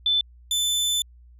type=tone pair in turn; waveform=sine / sawtooth; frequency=3520 / 3520 Hz; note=A7 / A7; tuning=0 / 0 cents; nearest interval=unison; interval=0 cents; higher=neither; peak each=-18 dBFS; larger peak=neither; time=0.06-0.21 / 0.51-1.02 s; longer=second; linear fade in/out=2 ms; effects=added 60 Hz sine -47 dBFS peak until 1.39 s + resampled to 32000 Hz